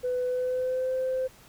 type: tone with pitch glide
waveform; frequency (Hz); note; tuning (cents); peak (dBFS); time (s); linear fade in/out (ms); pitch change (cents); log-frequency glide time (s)
sine; 499.3 to 518.1; B4 to C5; +19 to -17; -24; 0.03-1.28; 20; +64; 0.25-0.95
effects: tanh soft clip ceiling -22 dBFS + pink hiss -54 dBFS RMS until 1.48 s